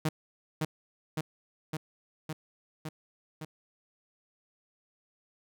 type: tone with echo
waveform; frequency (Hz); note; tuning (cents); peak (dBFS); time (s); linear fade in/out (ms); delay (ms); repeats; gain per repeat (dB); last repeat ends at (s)
sawtooth; 156.2; D#3; +7; -22; 0.05-0.09; 5; 560; 6; -2; 3.45
effects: none